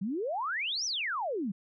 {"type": "exponential two-way sweep", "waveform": "sine", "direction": "up then down", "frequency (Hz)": [177.5, 6100, 177.5], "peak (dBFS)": -30, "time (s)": [0.01, 1.52], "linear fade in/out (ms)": 10, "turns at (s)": 0.85, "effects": []}